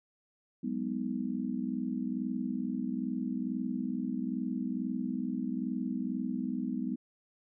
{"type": "chord", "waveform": "sine", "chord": "G# minor seventh", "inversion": "third", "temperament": "just", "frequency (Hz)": [186.89, 207.7, 249.2, 311.5], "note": ["F#3", "G#3", "B3", "D#4"], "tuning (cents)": [18, 0, 16, 2], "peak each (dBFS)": [-39, -37, -34, -40], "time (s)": [0.63, 6.96], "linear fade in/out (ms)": 10, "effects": []}